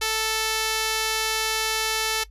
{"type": "tone with low-pass filter", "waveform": "5% pulse", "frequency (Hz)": 440, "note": "A4", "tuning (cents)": 0, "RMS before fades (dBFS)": -25, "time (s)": [0.01, 2.24], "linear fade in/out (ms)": 10, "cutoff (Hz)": 10000, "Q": 2.3, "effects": ["noise-tail reverb RT60 0.1 s tail -18 dB re dry", "added 50 Hz sine -44 dBFS peak until 2.3 s"]}